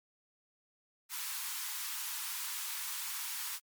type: high-pass noise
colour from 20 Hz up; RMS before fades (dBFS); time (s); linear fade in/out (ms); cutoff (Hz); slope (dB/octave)
white; -39; 1.09-3.6; 50; 850; 96
effects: MP3 96 kbps